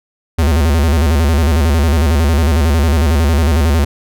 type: tone with vibrato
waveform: square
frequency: 76.4 Hz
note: D#2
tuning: 31 cents flat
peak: -10 dBFS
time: 0.38-3.85 s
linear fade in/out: 10 ms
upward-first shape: square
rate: 11 Hz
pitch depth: 130 cents each way
effects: none